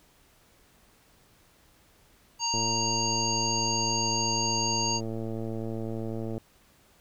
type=harmonic tone; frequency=932.3 Hz; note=A#5; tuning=in tune; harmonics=1 / 3 / 5 / 7; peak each=-31 / -36 / -30 / -31 dBFS; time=2.39-5.01 s; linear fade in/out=50 ms
type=click train; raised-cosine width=2 ms; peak=-22 dBFS; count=431; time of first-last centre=2.54-6.379 s; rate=112 Hz
effects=pink hiss -61 dBFS RMS until 7 s